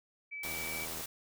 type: tone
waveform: sine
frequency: 2300 Hz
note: D7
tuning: 37 cents flat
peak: -39 dBFS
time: 0.31-0.86 s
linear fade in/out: 20 ms
type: noise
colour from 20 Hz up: white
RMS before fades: -41 dBFS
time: 0.43-1.06 s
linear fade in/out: 5 ms
type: click train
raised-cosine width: 1 ms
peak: -32 dBFS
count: 46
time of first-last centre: 0.45-1.01 s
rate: 80.4 Hz
effects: none